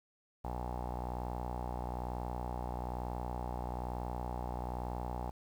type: tone with low-pass filter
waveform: sawtooth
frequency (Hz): 61.1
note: B1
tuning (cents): -18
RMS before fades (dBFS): -39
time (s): 0.44-5.31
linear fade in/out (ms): 10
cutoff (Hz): 840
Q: 6.3
effects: 10-bit